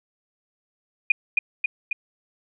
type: tone with echo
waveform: sine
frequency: 2448 Hz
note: D#7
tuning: 29 cents flat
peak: -12 dBFS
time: 1.1-1.12 s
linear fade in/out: 5 ms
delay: 270 ms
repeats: 3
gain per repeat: -3 dB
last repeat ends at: 1.93 s
effects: none